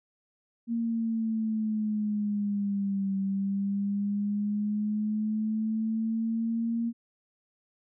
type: exponential two-way sweep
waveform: sine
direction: down then up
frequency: 233.1 to 194 to 233.1 Hz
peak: -26 dBFS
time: 0.67-6.93 s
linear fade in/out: 50 ms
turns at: 3.16 s
effects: none